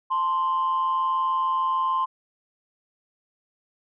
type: tone pair together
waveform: sine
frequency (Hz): 880 / 1046.5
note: A5 / C6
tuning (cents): 0 / 0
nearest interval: minor third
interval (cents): 300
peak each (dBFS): -29 / -20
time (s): 0.1-2.06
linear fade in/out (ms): 20
effects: tanh soft clip ceiling -17 dBFS